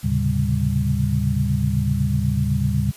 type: tone cluster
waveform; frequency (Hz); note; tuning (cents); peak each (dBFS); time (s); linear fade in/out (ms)
sine; 78.8 / 111.6 / 133.3 / 141.3 / 197.6; D#2 / A2 / C3 / C#3 / G3; +23 / +25 / +33 / +34 / +14; -24; 0.03-2.92; 20
effects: white hiss -44 dBFS RMS until 2.96 s + resampled to 32000 Hz